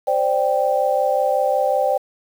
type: chord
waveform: sine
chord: C suspended second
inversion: none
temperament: just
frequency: 523.3 / 588.7 / 784.9 Hz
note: C5 / D5 / G5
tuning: 0 / +4 / +2 cents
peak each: -20 dBFS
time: 0.07-1.98 s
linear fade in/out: 10 ms
effects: 7-bit